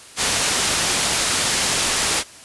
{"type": "low-pass noise", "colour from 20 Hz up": "white", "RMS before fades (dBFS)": -20, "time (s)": [0.16, 2.24], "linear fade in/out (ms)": 50, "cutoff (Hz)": 8900, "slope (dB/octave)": 12, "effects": ["white hiss -42 dBFS RMS until 2.44 s", "resampled to 24000 Hz"]}